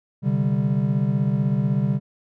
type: chord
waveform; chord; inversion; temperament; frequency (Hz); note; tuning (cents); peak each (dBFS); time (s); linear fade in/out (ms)
triangle; C suspended second; none; equal; 130.81 / 146.83 / 196; C3 / D3 / G3; 0 / 0 / 0; -21; 0.22-2; 50
effects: none